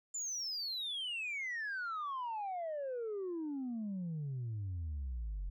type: exponential sweep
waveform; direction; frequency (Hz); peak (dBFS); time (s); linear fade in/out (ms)
sine; down; 7220 to 43.65; -35; 0.14-5.5; 10
effects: tanh soft clip ceiling -35 dBFS